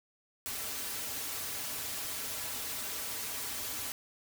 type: noise with comb filter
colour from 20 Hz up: white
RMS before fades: -38 dBFS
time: 0.46-3.92 s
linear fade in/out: 0 ms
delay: 5.6 ms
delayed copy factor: -0.7
effects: none